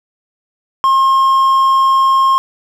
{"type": "tone", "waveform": "triangle", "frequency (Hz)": 1070, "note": "C6", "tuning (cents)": 38, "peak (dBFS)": -6, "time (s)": [0.84, 2.38], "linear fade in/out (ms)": 0, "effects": []}